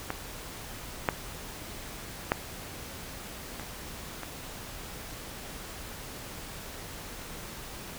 clicks, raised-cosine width 0.5 ms, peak -15 / -8 / -8 / -24 / -22 dBFS, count 5, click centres 0.104 / 1.088 / 2.319 / 3.597 / 4.233 s, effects pink hiss -42 dBFS RMS until 7.98 s

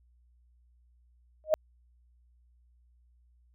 sine tone with exponential growth, 622.3 Hz, D#5, in tune, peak -16 dBFS, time 1.44-1.54 s, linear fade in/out 0 ms, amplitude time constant 20 ms, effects added 60 Hz sine -61 dBFS peak until 3.54 s

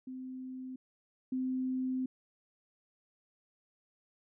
sine tone pair in turn, 258 / 258 Hz, C4 / C4, -24 / -24 cents, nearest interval unison, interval 0 cents, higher neither, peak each -40 / -31 dBFS, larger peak second, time 0.07-0.76 / 1.32-2.06 s, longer second, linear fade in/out 5 ms, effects none

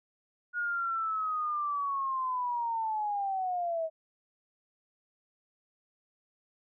sine linear sweep, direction down, 1446 to 634 Hz, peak -29 dBFS, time 0.53-3.9 s, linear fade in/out 50 ms, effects none

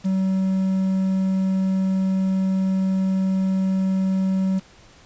triangle tone with quantisation, 190 Hz, F#3, 46 cents sharp, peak -16 dBFS, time 0.04-4.6 s, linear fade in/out 20 ms, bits 7, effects pink hiss -50 dBFS RMS until 5.05 s + resampled to 16000 Hz

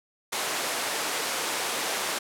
pink high-pass noise, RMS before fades -29 dBFS, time 0.32-2.19 s, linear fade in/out 10 ms, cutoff 500 Hz, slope 12 dB/octave, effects low-pass 12000 Hz 12 dB/octave

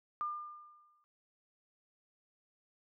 sine tone with exponential decay, 1202 Hz, D6, 40 cents sharp, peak -32 dBFS, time 0.21-1.04 s, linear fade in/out 0 ms, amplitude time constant 180 ms, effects none

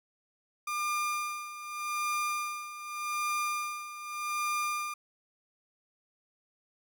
30% pulse tone with tremolo, 1202 Hz, D6, 40 cents sharp, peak -26 dBFS, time 0.67-4.94 s, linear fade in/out 5 ms, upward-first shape sine, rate 0.84 Hz, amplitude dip 75%, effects none

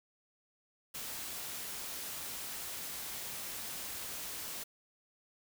white noise, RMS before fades -42 dBFS, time 0.94-4.64 s, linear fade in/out 10 ms, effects none

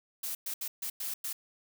blue noise bursts at uneven times, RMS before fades -36 dBFS, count 6, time 0.23-0.35 / 0.46-0.54 / 0.61-0.68 / 0.82-0.9 / 1-1.14 / 1.24-1.33 s, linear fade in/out 5 ms, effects none

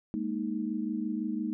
sine chord, Ab suspended second, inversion none, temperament just, 207.7 / 233.6 / 311.5 Hz, Ab3 / Bb3 / Eb4, 0 / +4 / +2 cents, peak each -34 dBFS, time 0.14-1.53 s, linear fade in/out 0 ms, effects none

